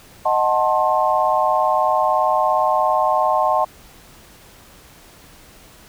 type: chord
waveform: sine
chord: D# diminished seventh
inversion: none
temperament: equal with one note detuned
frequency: 622.3 / 740 / 880 / 1063 Hz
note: D#5 / F#5 / A5 / C6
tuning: 0 / 0 / 0 / +27 cents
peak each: -20 dBFS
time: 0.25-3.65 s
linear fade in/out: 10 ms
effects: pink hiss -46 dBFS RMS until 5.88 s